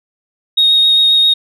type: tone with vibrato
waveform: sine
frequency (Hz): 3736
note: A#7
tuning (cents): +3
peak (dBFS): -6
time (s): 0.57-1.34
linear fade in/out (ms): 10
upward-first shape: sine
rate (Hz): 7.5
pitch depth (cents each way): 11
effects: tanh soft clip ceiling -3 dBFS